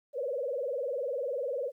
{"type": "tone with vibrato", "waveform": "sine", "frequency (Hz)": 527, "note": "C5", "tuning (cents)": 12, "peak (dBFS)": -30, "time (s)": [0.13, 1.72], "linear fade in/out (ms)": 50, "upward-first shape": "triangle", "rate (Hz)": 20, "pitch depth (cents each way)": 230, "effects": ["12-bit"]}